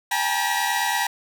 sawtooth tone cluster, 795 / 864 / 953 / 1922 Hz, G5 / A5 / A#5 / B6, +24 / -32 / +38 / -48 cents, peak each -23 dBFS, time 0.11-1.07 s, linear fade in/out 5 ms, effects none

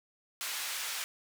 pink band-pass noise, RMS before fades -37 dBFS, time 0.41-1.04 s, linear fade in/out 0 ms, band 1600 to 16000 Hz, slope 12 dB/octave, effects none

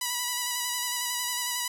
5% pulse tone with vibrato, 980 Hz, B5, 14 cents flat, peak -16 dBFS, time 0.01-1.68 s, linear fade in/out 5 ms, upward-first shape square, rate 11 Hz, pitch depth 20 cents each way, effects none

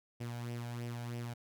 sawtooth tone with flanger, 119.4 Hz, A#2, 42 cents sharp, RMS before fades -41 dBFS, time 0.2-1.34 s, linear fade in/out 10 ms, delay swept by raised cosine 0.36 to 1.33 ms, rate 3.1 Hz, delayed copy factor +0.55, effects none

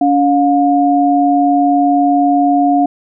sine tone pair together, 284 / 712 Hz, C#4 / F5, +42 / +33 cents, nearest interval octave + major third, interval 1591 cents, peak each -11 dBFS, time 0.01-2.86 s, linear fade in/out 5 ms, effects none

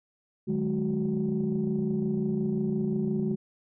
sine tone cluster, 149.3 / 183.4 / 209.1 / 371.5 Hz, D3 / F#3 / G#3 / F#4, +29 / -15 / +12 / +7 cents, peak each -32 / -33 / -27 / -31 dBFS, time 0.47-3.36 s, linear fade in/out 20 ms, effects tanh soft clip ceiling -18 dBFS

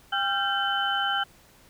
sine tone cluster, 797 / 1372 / 1564 / 3043 Hz, G5 / F6 / G6 / F#7, +28 / -31 / -4 / +48 cents, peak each -29 dBFS, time 0.12-1.24 s, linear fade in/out 10 ms, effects pink hiss -56 dBFS RMS until 1.69 s

